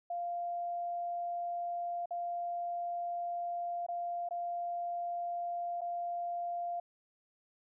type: tone with dropouts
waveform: sine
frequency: 696 Hz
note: F5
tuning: 6 cents flat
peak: -34 dBFS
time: 0.1-6.8 s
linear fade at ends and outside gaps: 5 ms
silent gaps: 2.058-2.107 / 3.865-3.885 / 4.289-4.308 / 5.809-5.815 s
effects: none